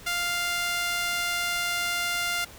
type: tone with high-pass filter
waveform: sawtooth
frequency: 698.5 Hz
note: F5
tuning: in tune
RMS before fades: -28 dBFS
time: 0.06-2.45 s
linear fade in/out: 10 ms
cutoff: 1600 Hz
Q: 1.1
effects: pink hiss -47 dBFS RMS until 2.58 s